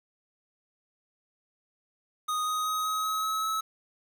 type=tone with pitch steps; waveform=square; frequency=1243 / 1251.6 / 1260.4 / 1269.1 / 1277.9 / 1286.8 / 1295.8 Hz; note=D#6 / D#6 / D#6 / D#6 / D#6 / E6 / E6; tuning=-2 / +10 / +22 / +34 / +46 / -42 / -30 cents; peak=-28 dBFS; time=2.28-3.61 s; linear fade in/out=10 ms; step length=190 ms; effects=9-bit